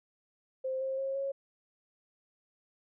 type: tone with pitch steps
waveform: sine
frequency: 523.3 / 531.5 / 539.9 / 548.4 Hz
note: C5 / C5 / C#5 / C#5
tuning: 0 / +27 / -46 / -19 cents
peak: -31 dBFS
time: 0.64-1.32 s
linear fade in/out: 10 ms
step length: 170 ms
effects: none